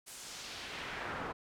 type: noise with band-pass filter sweep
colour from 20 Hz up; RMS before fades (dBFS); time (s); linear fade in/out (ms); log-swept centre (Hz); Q
brown; -43; 0.06-1.33; 20; 10000 to 1000; 1.2
effects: none